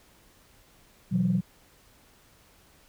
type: chord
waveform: sine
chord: B suspended fourth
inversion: none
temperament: just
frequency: 123.47 / 164.63 / 185.21 Hz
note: B2 / E3 / F#3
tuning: 0 / -2 / +2 cents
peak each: -29 / -27 / -23 dBFS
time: 1.11-1.41 s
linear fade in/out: 20 ms
effects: tanh soft clip ceiling -15 dBFS + pink hiss -59 dBFS RMS until 2.88 s